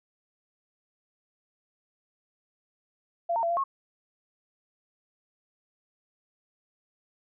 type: tone with pitch steps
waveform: sine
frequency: 684 / 915 / 677 / 688 / 1089 Hz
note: F5 / A#5 / E5 / F5 / C#6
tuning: -36 / -32 / +46 / -26 / -31 cents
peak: -24 dBFS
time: 3.29-3.64 s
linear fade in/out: 10 ms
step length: 70 ms
effects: none